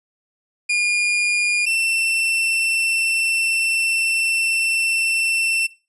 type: tone pair in turn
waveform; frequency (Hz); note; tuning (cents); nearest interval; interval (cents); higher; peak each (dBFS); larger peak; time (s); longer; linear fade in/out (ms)
40% pulse; 2425 / 2689; D#7 / E7; -45 / +34; major second; 179; second; -16; neither; 0.69-1.66 / 1.66-5.67; second; 10
effects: noise-tail reverb RT60 0.3 s tail -19 dB re dry + resampled to 24000 Hz